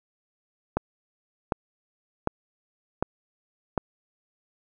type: click train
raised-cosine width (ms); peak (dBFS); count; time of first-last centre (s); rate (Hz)
1; -9; 5; 0.77-3.778; 1.33
effects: none